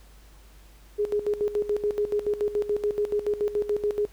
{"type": "tone with tremolo", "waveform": "sine", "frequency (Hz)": 415.3, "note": "G#4", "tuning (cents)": 0, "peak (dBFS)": -21, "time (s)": [0.98, 4.07], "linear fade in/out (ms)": 20, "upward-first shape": "square", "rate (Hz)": 7, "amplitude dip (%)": 75, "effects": ["added 50 Hz sine -49 dBFS peak until 4.12 s", "pink hiss -57 dBFS RMS until 4.12 s"]}